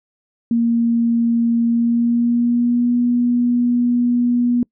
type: tone with pitch glide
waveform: sine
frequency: 233.1 to 242.3 Hz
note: A#3 to B3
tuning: 0 to -33 cents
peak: -13 dBFS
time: 0.51-4.63 s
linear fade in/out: 2 ms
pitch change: +67 cents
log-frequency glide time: 1.66-2.95 s
effects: noise-tail reverb RT60 0.1 s tail -26 dB re dry